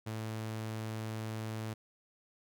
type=tone; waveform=sawtooth; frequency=110 Hz; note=A2; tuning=in tune; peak=-33 dBFS; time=0.06-1.74 s; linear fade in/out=10 ms; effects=none